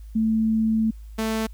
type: tone pair in turn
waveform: sine / sawtooth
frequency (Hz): 221.1 / 221.1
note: A3 / A3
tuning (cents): +9 / +9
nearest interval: unison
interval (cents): 0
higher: neither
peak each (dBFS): -18 / -19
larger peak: first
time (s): 0.15-0.91 / 1.18-1.47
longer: first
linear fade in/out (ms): 10
effects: added 53 Hz sine -37 dBFS peak until 1.53 s + white hiss -62 dBFS RMS until 1.53 s